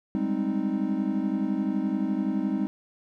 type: chord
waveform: triangle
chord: Ab major seventh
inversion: third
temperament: equal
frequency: 196 / 207.7 / 261.6 / 311.1 Hz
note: G3 / Ab3 / C4 / Eb4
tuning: 0 / 0 / 0 / 0 cents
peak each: -28 dBFS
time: 0.15-2.67 s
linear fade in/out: 0 ms
effects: none